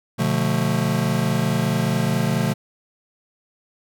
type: chord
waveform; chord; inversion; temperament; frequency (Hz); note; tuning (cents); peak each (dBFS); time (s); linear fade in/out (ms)
square; B half-diminished seventh; none; just; 123.47 / 148.16 / 177.8 / 222.2; B2 / D3 / F3 / A3; 0 / +16 / +31 / +17; -25; 0.18-2.54; 20
effects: none